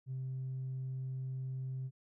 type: tone with tanh clipping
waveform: triangle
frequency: 130.81 Hz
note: C3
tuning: in tune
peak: -37 dBFS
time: 0.06-1.91 s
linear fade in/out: 50 ms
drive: 5 dB
effects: none